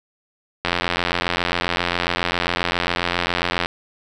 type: click train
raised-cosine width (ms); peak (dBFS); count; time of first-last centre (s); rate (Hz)
0.3; -3; 264; 0.65-3.659; 87.4
effects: none